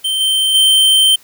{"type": "tone with level steps", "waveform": "square", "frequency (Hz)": 3114, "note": "G7", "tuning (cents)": -12, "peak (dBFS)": [-15, -12, -8], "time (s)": [0.04, 1.16], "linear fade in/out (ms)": 10, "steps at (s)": [0.2, 0.54], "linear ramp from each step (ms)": 10, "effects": ["white hiss -46 dBFS RMS until 1.23 s"]}